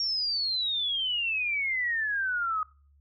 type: exponential sweep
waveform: sine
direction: down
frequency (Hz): 5588 to 1244.5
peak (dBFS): -26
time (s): 0-2.63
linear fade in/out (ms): 2
effects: noise-tail reverb RT60 0.4 s tail -22 dB re dry + added 71 Hz sine -58 dBFS peak until 3 s